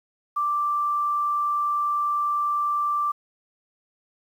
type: tone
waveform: sine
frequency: 1175 Hz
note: D6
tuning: 1 cent sharp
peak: -21 dBFS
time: 0.36-3.12 s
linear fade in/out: 10 ms
effects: 9-bit